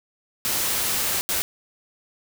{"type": "noise bursts at uneven times", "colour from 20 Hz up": "white", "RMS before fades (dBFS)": -24, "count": 2, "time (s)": [[0.45, 1.21], [1.29, 1.42]], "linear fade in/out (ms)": 0, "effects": []}